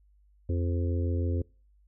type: harmonic tone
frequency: 86.4 Hz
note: F2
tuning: 18 cents flat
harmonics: 1 / 3 / 4 / 5 / 6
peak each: -26 / -36 / -38 / -40 / -42 dBFS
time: 0.49-1.42 s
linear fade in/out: 5 ms
effects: noise-tail reverb RT60 0.4 s tail -25 dB re dry + added 50 Hz sine -59 dBFS peak until 1.87 s